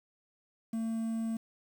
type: tone with quantisation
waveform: triangle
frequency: 225.5 Hz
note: A3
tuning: 43 cents sharp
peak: -29 dBFS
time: 0.73-1.37 s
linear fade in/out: 5 ms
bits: 9
effects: none